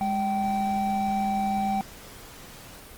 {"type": "tone pair together", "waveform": "triangle", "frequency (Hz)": [205, 774], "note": ["G#3", "G5"], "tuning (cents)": [-22, -22], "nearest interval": "octave + major seventh", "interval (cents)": 2300, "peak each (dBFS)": [-26, -23], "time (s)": [0.01, 1.81], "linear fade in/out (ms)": 0, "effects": ["pink hiss -45 dBFS RMS until 2.97 s", "Opus 24 kbps"]}